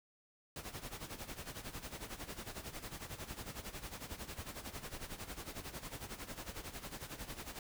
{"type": "noise with tremolo", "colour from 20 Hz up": "pink", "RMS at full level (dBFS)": -44, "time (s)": [0.56, 7.59], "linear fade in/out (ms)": 2, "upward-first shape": "sine", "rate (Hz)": 11, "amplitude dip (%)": 75, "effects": []}